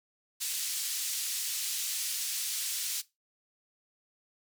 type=band-pass noise; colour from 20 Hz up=white; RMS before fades=-34 dBFS; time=0.4-3.02 s; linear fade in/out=20 ms; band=3300 to 11000 Hz; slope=12 dB/octave; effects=noise-tail reverb RT60 0.2 s tail -18 dB re dry